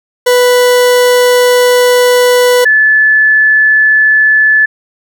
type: tone pair in turn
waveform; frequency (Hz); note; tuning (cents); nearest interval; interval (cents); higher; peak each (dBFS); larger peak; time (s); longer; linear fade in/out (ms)
40% pulse / sine; 493.9 / 1732.8; B4 / A6; 0 / -27; octave + minor seventh; 2173; second; -4; neither; 0.26-2.65 / 2.65-4.66; first; 10
effects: none